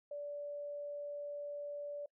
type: tone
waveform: sine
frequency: 580 Hz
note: D5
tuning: 22 cents flat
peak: -40 dBFS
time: 0.11-2.06 s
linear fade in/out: 5 ms
effects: noise-tail reverb RT60 0.1 s tail -23 dB re dry